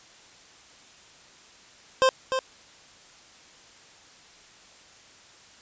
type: tone with echo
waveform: 25% pulse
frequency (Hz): 523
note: C5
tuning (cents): -1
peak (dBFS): -13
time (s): 2.02-2.09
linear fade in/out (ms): 0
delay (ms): 300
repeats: 1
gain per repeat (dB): -7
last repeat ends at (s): 2.39
effects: white hiss -52 dBFS RMS until 5.61 s + resampled to 16000 Hz